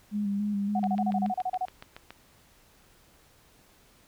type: tone with vibrato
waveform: sine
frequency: 204 Hz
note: G#3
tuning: 31 cents flat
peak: -26 dBFS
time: 0.11-1.33 s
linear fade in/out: 50 ms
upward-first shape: square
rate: 3.5 Hz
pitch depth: 29 cents each way
type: tone bursts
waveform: sine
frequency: 740 Hz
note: F#5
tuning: in tune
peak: -26 dBFS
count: 12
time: 0.75-1.654 s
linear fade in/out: 5 ms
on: 46 ms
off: 32 ms
type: click train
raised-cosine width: 0.3 ms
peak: -26 dBFS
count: 10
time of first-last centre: 0.84-2.106 s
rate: 7.11 Hz
effects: pink hiss -60 dBFS RMS until 4.07 s